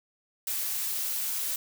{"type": "noise", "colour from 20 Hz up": "blue", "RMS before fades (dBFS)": -31, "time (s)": [0.47, 1.56], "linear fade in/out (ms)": 2, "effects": []}